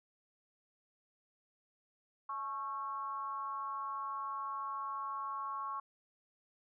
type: tone with frequency modulation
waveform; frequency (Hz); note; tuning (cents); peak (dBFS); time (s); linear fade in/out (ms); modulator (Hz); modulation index
sine; 1100; C#6; -14; -37; 2.29-5.8; 5; 243; 0.58
effects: none